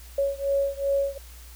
sine beating tone pair, 554.4 / 557 Hz, C#5 / C#5, 0 / +8 cents, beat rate 2.6 Hz, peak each -25 / -26 dBFS, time 0.18-1.18 s, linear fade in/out 5 ms, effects added 60 Hz sine -43 dBFS peak until 1.55 s + white hiss -50 dBFS RMS until 1.55 s

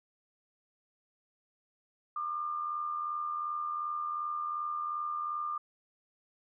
sine tone with amplitude modulation, 1200 Hz, D6, 37 cents sharp, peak -30 dBFS, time 2.16-5.58 s, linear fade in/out 5 ms, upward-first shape sine, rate 82.7 Hz, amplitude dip 50%, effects none

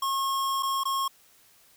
square tone with dropouts, 1084 Hz, C#6, 39 cents flat, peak -26 dBFS, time 0.02-1.08 s, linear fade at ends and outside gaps 5 ms, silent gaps 0.626-0.63 / 0.836-0.853 s, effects white hiss -59 dBFS RMS until 1.76 s

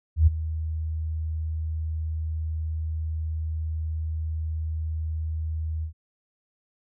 sine tone with ADSR envelope, 79.2 Hz, D#2, 31 cents sharp, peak -11 dBFS, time 0.16-5.93 s, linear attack 110 ms, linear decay 16 ms, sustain -15 dB, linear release 97 ms, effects none

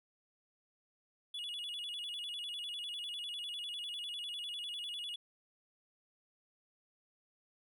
triangle tone with vibrato, 3136 Hz, G7, in tune, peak -38 dBFS, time 1.34-5.16 s, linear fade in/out 5 ms, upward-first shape square, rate 10 Hz, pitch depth 150 cents each way, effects none

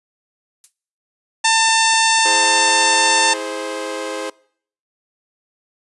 violet noise with exponential decay, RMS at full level -34 dBFS, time 0.64-0.74 s, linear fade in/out 1 ms, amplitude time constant 20 ms
harmonic tone, 896 Hz, A5, 31 cents sharp, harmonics 1 / 2 / 3 / 4 / 5 / 6 / 7 / 8 / 9 / 10, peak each -16 / -19 / -21 / -22 / -23 / -24 / -24 / -25 / -26 / -26 dBFS, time 1.44-3.34 s, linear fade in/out 10 ms
sawtooth chord, E augmented, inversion none, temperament equal with one note detuned, 324 / 415.3 / 523.3 Hz, E4 / G#4 / B#4, -30 / 0 / 0 cents, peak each -26 / -25 / -22 dBFS, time 2.25-4.3 s, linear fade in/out 5 ms
effects noise-tail reverb RT60 0.6 s tail -24 dB re dry + resampled to 24000 Hz

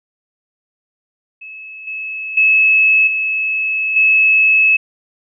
sine tone with level steps, 2591 Hz, E7, 30 cents flat, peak -30 / -22 / -8 / -15 / -8 dBFS, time 1.41-4.77 s, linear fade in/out 10 ms, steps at 1.87 / 2.37 / 3.07 / 3.96 s, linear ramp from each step 5 ms, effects none

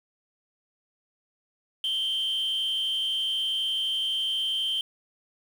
sine tone with amplitude modulation, 3124 Hz, G7, 7 cents flat, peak -20 dBFS, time 1.84-4.81 s, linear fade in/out 2 ms, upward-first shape sine, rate 239 Hz, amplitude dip 65%, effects tanh soft clip ceiling -22 dBFS + 8-bit

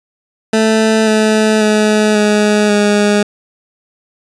20% pulse tone with pitch steps, 220 / 216.6 / 213.2 / 209.9 / 206.7 Hz, A3 / A3 / G#3 / G#3 / G#3, 0 / -27 / +46 / +19 / -8 cents, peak -4 dBFS, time 0.53-3.23 s, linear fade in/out 5 ms, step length 540 ms, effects resampled to 22050 Hz

